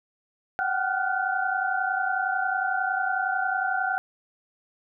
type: tone cluster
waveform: sine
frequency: 743 / 774 / 1413 / 1510 Hz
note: F#5 / G5 / F6 / F#6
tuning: +7 / -22 / +20 / +35 cents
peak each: -29 dBFS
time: 0.59-3.98 s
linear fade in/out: 0 ms
effects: none